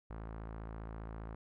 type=tone with low-pass filter; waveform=sawtooth; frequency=55 Hz; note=A1; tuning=in tune; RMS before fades=-45 dBFS; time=0.1-1.35 s; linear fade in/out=5 ms; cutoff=1300 Hz; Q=1.4; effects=none